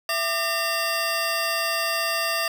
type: tone cluster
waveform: square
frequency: 666 / 1196 / 1819 / 2748 / 4760 Hz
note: E5 / D6 / A#6 / F7 / D8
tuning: +18 / +31 / -43 / -29 / +22 cents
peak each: -30 dBFS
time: 0.09-2.48 s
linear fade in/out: 2 ms
effects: none